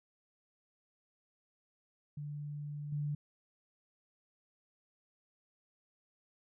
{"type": "tone with level steps", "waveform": "sine", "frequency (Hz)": 146.83, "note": "D3", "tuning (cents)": 0, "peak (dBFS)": [-39, -33], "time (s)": [2.17, 3.15], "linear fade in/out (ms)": 5, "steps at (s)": 2.92, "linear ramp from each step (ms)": 5, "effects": []}